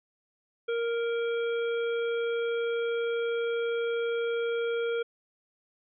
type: harmonic tone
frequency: 466.2 Hz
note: A#4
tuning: in tune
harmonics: 1 / 3 / 5 / 7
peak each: -27 / -37 / -43 / -44 dBFS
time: 0.68-5.03 s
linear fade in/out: 10 ms
effects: none